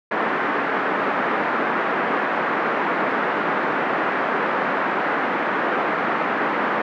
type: band-pass noise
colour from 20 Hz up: white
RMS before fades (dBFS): -22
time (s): 0.11-6.82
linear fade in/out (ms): 5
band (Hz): 200 to 1700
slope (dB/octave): 24
effects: none